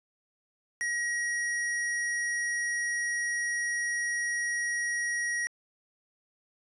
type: tone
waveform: square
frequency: 1900 Hz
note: A#6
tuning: 33 cents sharp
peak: -29 dBFS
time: 0.81-5.47 s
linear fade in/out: 0 ms
effects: resampled to 24000 Hz